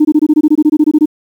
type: tone bursts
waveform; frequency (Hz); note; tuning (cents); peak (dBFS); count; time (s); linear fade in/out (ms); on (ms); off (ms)
sine; 304.2; D#4; -39; -3; 15; 0-1.058; 10; 50; 22
effects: tanh soft clip ceiling 0 dBFS + 7-bit